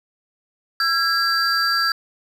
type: tone cluster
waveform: triangle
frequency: 1351 / 1642 / 4686 Hz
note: E6 / G#6 / D8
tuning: +42 / -20 / -5 cents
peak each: -19 dBFS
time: 0.8-1.92 s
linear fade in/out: 2 ms
effects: tanh soft clip ceiling -10 dBFS